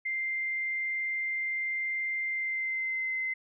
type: tone with pitch glide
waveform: sine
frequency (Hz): 2093 to 2061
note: C7 to C7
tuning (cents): 0 to -27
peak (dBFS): -29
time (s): 0.05-3.34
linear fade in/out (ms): 10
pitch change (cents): -27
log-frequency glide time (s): 2.28-3.13
effects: none